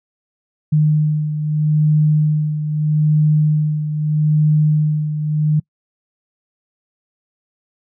sine beating tone pair, 152.2 / 152.99 Hz, D#3 / D#3, -38 / -29 cents, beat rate 0.79 Hz, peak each -13 / -20 dBFS, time 0.72-5.6 s, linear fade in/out 10 ms, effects noise-tail reverb RT60 0.1 s tail -26 dB re dry

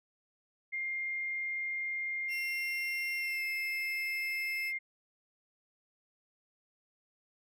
sine tone, 2114 Hz, C7, 17 cents sharp, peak -33 dBFS, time 0.72-4.79 s, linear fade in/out 20 ms
30% pulse tone with pitch glide, 2730 to 2626 Hz, F7 to E7, -40 to -7 cents, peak -37 dBFS, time 2.28-4.73 s, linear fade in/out 50 ms, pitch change -67 cents, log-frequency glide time 3.17-3.44 s
effects none

